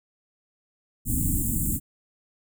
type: band-stop noise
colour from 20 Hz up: pink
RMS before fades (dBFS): -25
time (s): 1.05-1.8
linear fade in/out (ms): 50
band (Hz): 320 to 7200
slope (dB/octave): 96
effects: none